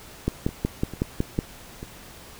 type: two click trains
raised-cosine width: 3 ms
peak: -9 / -22 dBFS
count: 7 / 4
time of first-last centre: 0.28-1.389 / 0.49-1.829 s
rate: 5.41 / 2.24 Hz
effects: pink hiss -45 dBFS RMS until 2.39 s